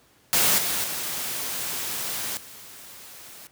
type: noise with level steps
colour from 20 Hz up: white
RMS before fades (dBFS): -20 / -26 / -30 / -44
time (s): 0.33-3.47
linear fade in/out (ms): 0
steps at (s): 0.58 / 0.84 / 2.37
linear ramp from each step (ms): 2
effects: pink hiss -59 dBFS RMS until 3.51 s + high-pass 80 Hz 12 dB/octave

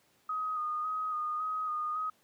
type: tone with vibrato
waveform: sine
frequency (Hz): 1244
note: D#6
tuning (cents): -1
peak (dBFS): -31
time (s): 0.29-2.1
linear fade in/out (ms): 5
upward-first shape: square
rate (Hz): 1.8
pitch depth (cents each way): 23
effects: pink hiss -68 dBFS RMS until 2.23 s + high-pass 150 Hz 12 dB/octave

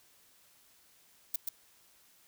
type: noise with echo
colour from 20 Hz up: violet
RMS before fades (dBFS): -31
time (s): 1.34-1.36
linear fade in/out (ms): 5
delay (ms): 130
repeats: 1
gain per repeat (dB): -3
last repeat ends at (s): 1.49
effects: white hiss -64 dBFS RMS until 2.27 s

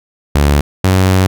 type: tone pair in turn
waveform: sawtooth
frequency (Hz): 72.1 / 93.95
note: D2 / F#2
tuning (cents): -31 / +27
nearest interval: perfect fourth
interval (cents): 458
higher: second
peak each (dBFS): -4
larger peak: neither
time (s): 0.35-0.61 / 0.84-1.27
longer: second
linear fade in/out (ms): 5
effects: none

